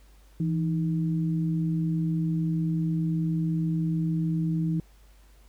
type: tone pair together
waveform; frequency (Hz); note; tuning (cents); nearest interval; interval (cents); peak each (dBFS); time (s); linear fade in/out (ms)
sine; 164.81 / 311.4; E3 / D#4; 0 / +2; major seventh; 1102; -24 / -32; 0.4-4.8; 2
effects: added 50 Hz sine -52 dBFS peak until 5.48 s + pink hiss -62 dBFS RMS until 5.48 s